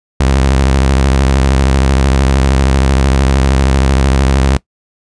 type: tone with vibrato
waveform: sawtooth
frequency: 66.9 Hz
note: C2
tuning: 39 cents sharp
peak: -4 dBFS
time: 0.2-4.57 s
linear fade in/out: 5 ms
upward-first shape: square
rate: 13 Hz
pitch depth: 92 cents each way
effects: noise-tail reverb RT60 0.1 s tail -21 dB re dry + resampled to 22050 Hz